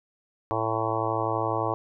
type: harmonic tone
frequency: 111.7 Hz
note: A2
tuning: 27 cents sharp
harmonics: 1 / 3 / 4 / 5 / 6 / 7 / 8 / 9 / 10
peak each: -33 / -33 / -33 / -33 / -33 / -33 / -33 / -33 / -33 dBFS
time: 0.51-1.74 s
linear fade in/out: 0 ms
effects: none